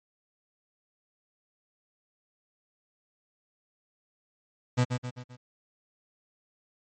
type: tone with echo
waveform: 35% pulse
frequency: 124.3 Hz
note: B2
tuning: 12 cents sharp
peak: -19 dBFS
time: 4.77-4.85 s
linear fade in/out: 20 ms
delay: 130 ms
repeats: 4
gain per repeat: -6 dB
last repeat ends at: 5.37 s
effects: MP3 32 kbps